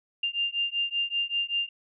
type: beating tone pair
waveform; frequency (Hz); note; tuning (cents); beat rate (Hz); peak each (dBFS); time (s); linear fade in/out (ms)
sine; 2794 / 2799.2; F7 / F7; 0 / +3; 5.2; -29; 0.23-1.69; 5
effects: none